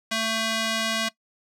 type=tone with band-pass filter; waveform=square; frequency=223.2 Hz; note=A3; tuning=25 cents sharp; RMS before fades=-26 dBFS; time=0.11-1.09 s; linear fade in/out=10 ms; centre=3400 Hz; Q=0.68; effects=noise-tail reverb RT60 0.1 s tail -19 dB re dry